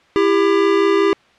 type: tone pair together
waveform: square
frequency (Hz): 333.6 / 398.7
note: E4 / G4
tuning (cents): +21 / +29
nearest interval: minor third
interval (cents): 308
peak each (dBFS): -18 / -14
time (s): 0.16-1.13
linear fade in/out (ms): 0
effects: white hiss -52 dBFS RMS until 1.38 s + low-pass 3000 Hz 12 dB/octave